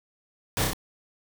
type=noise with echo; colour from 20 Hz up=pink; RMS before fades=-26 dBFS; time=0.57-0.64 s; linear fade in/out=0 ms; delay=31 ms; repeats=3; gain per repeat=-2 dB; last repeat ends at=0.733 s; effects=none